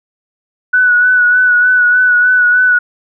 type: tone with vibrato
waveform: sine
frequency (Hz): 1480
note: F#6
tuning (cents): 0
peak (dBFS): -6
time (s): 0.73-2.79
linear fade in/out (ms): 10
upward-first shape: sine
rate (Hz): 3.3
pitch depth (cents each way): 28
effects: none